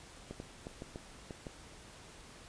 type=clicks; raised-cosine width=2 ms; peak=-29 dBFS; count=7; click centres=0.31 / 0.401 / 0.669 / 0.821 / 0.959 / 1.308 / 1.468 s; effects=pink hiss -54 dBFS RMS until 2.48 s + resampled to 22050 Hz